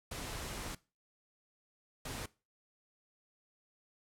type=noise bursts at uneven times; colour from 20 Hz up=pink; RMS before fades=-42 dBFS; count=2; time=0.11-0.75 / 2.05-2.26 s; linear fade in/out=5 ms; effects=noise-tail reverb RT60 0.3 s tail -20 dB re dry + low-pass 12000 Hz 12 dB/octave